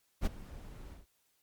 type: noise with ADSR envelope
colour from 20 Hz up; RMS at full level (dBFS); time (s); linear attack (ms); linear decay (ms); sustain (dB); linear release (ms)
brown; -27; 0.21-1.06; 52; 16; -20; 150
effects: white hiss -74 dBFS RMS until 1.42 s + MP3 96 kbps

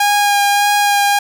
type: tone with vibrato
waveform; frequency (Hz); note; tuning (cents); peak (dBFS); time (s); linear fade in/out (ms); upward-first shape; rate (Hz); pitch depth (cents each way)
sawtooth; 815; G#5; -33; -7; 0-1.19; 5; sine; 1.7; 14
effects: none

